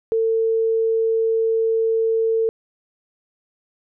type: tone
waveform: sine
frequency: 450 Hz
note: A4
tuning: 39 cents sharp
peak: -16 dBFS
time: 0.12-2.49 s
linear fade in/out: 0 ms
effects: none